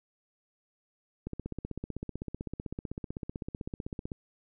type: click train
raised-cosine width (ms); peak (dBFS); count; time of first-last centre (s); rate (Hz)
3; -23; 46; 1.27-4.118; 15.8
effects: none